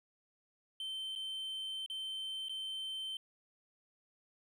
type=tone with dropouts; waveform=triangle; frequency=3099 Hz; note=G7; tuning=21 cents flat; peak=-37 dBFS; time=0.8-3.17 s; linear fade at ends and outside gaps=2 ms; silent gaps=1.153-1.159 / 1.862-1.899 / 2.485-2.494 s; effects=none